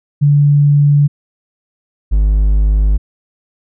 sine / triangle tone pair in turn, 144.7 / 51.16 Hz, D3 / G#1, -25 / -25 cents, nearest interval octave + tritone, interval 1800 cents, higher first, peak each -6 dBFS, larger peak neither, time 0.21-1.08 / 2.11-2.98 s, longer neither, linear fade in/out 20 ms, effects none

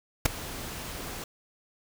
pink noise with ADSR envelope, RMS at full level -19 dBFS, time 0.25-1.24 s, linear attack 8 ms, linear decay 8 ms, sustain -19 dB, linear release 3 ms, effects none

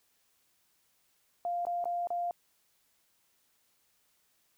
sine tone with dropouts, 698.5 Hz, F5, in tune, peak -30 dBFS, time 1.45-2.31 s, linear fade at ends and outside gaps 1 ms, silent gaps 1.652-1.668 / 1.842-1.855 / 2.072-2.104 s, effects white hiss -72 dBFS RMS until 4.57 s

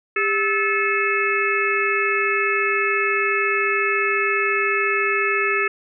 harmonic tone with a mistuned harmonic, 434.2 Hz, A4, 23 cents flat, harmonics 1 / 3 / 4 / 5 / 6, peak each -24 / -24 / -24 / -24 / -24 dBFS, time 0.16-5.68 s, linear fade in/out 5 ms, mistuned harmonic 1, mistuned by -140 cents, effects none

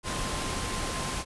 sine tone in noise, 1046.5 Hz, C6, in tune, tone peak -39 dBFS, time 0.03-1.25 s, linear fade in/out 50 ms, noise pink, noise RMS -32 dBFS, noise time 0.03-1.25 s, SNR -10 dB, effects resampled to 24000 Hz

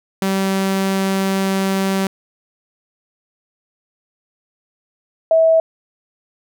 sawtooth / sine tone pair in turn, 193 / 649.2 Hz, G3 / E5, -27 / -27 cents, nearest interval octave + major sixth, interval 2100 cents, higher second, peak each -12 / -9 dBFS, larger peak second, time 0.22-2.07 / 5.31-5.6 s, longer first, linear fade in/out 2 ms, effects none

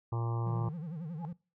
harmonic tone, 116.54 Hz, A#2, in tune, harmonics 1 / 3 / 4 / 5 / 6 / 7 / 8 / 9 / 10, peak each -31 / -43 / -47 / -52 / -52 / -46 / -47 / -47 / -49 dBFS, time 0.12-0.69 s, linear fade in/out 5 ms
triangle tone with vibrato, 162.9 Hz, E3, 20 cents flat, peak -35 dBFS, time 0.46-1.33 s, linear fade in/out 5 ms, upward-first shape sine, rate 11 Hz, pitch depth 170 cents each way
sine tone with exponential growth, 839 Hz, G#5, 17 cents sharp, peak -36 dBFS, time 1.16-1.25 s, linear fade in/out 0 ms, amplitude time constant 19 ms
effects noise-tail reverb RT60 0.3 s tail -22 dB re dry

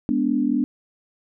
sine chord, G# diminished, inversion none, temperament equal with one note detuned, 207.7 / 246.9 / 291 Hz, G#3 / B3 / D4, 0 / 0 / -16 cents, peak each -26 / -21 / -22 dBFS, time 0.09-0.64 s, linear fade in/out 0 ms, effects none

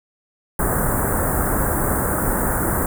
pink band-stop noise, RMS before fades -20 dBFS, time 0.59-2.86 s, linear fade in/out 2 ms, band 1700 to 8400 Hz, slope 48 dB/octave, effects none

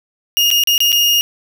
35% pulse tone with dropouts, 2847 Hz, F7, 33 cents sharp, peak -9 dBFS, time 0.37-1.21 s, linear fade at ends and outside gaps 0 ms, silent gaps 0.504-0.513 / 0.637-0.673 / 0.779-0.804 / 0.92-0.927 s, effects none

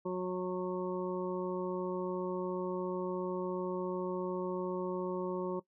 harmonic tone, 182.8 Hz, F#3, 21 cents flat, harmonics 1 / 2 / 3 / 5 / 6, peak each -39 / -35 / -40 / -44 / -46 dBFS, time 0.05-5.6 s, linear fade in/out 10 ms, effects noise-tail reverb RT60 0.1 s tail -19 dB re dry

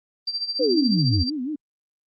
sine tone with tremolo, 4699 Hz, D8, in tune, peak -22 dBFS, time 0.27-1.3 s, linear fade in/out 5 ms, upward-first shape sine, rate 14 Hz, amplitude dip 75%
sine tone with vibrato, 277.2 Hz, C#4, in tune, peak -25 dBFS, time 0.59-1.56 s, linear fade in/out 10 ms, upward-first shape sine, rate 5.7 Hz, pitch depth 210 cents each way
sine exponential sweep, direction down, 544 to 78.9 Hz, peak -18 dBFS, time 0.59-1.24 s, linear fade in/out 20 ms
effects Opus 24 kbps

